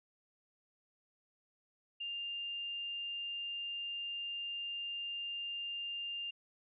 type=tone; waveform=sine; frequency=2800 Hz; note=F7; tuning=4 cents sharp; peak=-38 dBFS; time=2-6.31 s; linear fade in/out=10 ms; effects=none